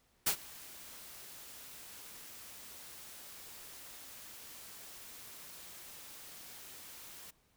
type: noise with ADSR envelope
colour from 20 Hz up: white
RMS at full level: -28 dBFS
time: 0.26-7.31 s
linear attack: 12 ms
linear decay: 84 ms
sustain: -23 dB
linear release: 10 ms
effects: pink hiss -72 dBFS RMS until 7.56 s